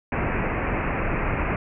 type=low-pass noise; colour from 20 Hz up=pink; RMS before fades=-25 dBFS; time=0.12-1.56 s; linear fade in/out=2 ms; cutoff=2600 Hz; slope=96 dB/octave; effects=none